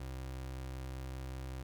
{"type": "tone", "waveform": "30% pulse", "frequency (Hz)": 65.2, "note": "C2", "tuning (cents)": -5, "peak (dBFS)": -38, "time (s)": [0, 1.63], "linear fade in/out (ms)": 5, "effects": ["13-bit"]}